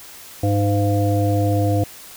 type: harmonic tone with a mistuned harmonic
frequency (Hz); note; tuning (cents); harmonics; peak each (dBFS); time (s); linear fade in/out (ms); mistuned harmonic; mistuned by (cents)
102.1; G#2; -29; 1 / 3 / 5 / 7; -17 / -22 / -24 / -25; 0.43-1.84; 5; 7; -44
effects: white hiss -40 dBFS RMS until 2.16 s